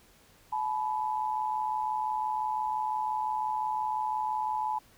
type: tone pair together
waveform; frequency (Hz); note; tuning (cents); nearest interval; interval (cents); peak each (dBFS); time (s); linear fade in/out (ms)
sine; 862 / 987.8; A5 / B5; -36 / 0; major second; 236; -30 / -32; 0.52-4.79; 10
effects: pink hiss -60 dBFS RMS until 4.97 s